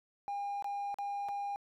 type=tone with dropouts; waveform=triangle; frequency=807 Hz; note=G#5; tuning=50 cents flat; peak=-32 dBFS; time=0.28-1.56 s; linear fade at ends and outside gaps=0 ms; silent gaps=0.624-0.644 / 0.943-0.986 / 1.286-1.29 s; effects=tanh soft clip ceiling -29 dBFS